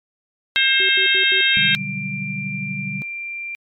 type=harmonic tone; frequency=532 Hz; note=C5; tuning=29 cents sharp; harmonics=3 / 4 / 5 / 6 / 7; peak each=-20 / -20 / -20 / -20 / -20 dBFS; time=0.56-1.75 s; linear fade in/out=0 ms
type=tone bursts; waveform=sine; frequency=380 Hz; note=F#4; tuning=46 cents sharp; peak=-27 dBFS; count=4; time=0.8-1.409 s; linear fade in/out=0 ms; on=90 ms; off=83 ms
type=tone; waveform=sine; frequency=2370 Hz; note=D7; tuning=15 cents sharp; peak=-26 dBFS; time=1.54-3.55 s; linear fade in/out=0 ms
type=chord; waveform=sine; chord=G major seventh; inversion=first; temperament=just; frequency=122.5 / 147 / 183.75 / 196 Hz; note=B2 / D3 / F#3 / G3; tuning=-14 / +2 / -12 / 0 cents; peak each=-34 / -30 / -34 / -29 dBFS; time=1.57-3.02 s; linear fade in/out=0 ms
effects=MP3 96 kbps